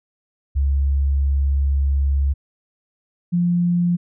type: tone pair in turn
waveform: sine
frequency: 69.3 / 174.63 Hz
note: C#2 / F3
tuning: 0 / 0 cents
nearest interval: octave + major third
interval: 1600 cents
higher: second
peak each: -15 dBFS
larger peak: neither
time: 0.55-2.34 / 3.32-3.97 s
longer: first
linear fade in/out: 20 ms
effects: none